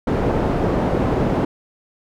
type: low-pass noise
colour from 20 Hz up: white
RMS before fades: -19 dBFS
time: 0.07-1.45 s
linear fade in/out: 5 ms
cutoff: 490 Hz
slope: 12 dB/octave
effects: none